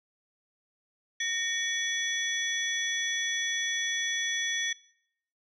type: tone cluster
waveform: sine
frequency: 1848 / 2262 / 3397 / 5920 Hz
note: A#6 / C#7 / G#7 / F#8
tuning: -16 / +34 / +38 / 0 cents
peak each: -31 / -38 / -32 / -34 dBFS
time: 1.2-4.73 s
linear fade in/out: 5 ms
effects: noise-tail reverb RT60 0.7 s tail -22 dB re dry + tanh soft clip ceiling -19 dBFS